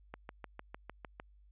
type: click train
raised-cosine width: 0.5 ms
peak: -28 dBFS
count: 8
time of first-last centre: 0.14-1.199 s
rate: 6.61 Hz
effects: added 50 Hz sine -59 dBFS peak until 1.51 s + resampled to 8000 Hz